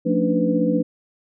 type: tone cluster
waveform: sine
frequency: 177 / 224.7 / 283.2 / 298.8 / 499.5 Hz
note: F3 / A3 / C#4 / D4 / B4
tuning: +23 / +37 / +37 / +30 / +20 cents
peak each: -23 dBFS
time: 0.05-0.83 s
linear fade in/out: 20 ms
effects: none